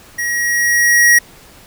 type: tone with level ramp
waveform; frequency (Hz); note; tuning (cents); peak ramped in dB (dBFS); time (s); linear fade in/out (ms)
square; 1900; A#6; +33; -18 to -6; 0.18-1.19; 10
effects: pink hiss -42 dBFS RMS until 1.66 s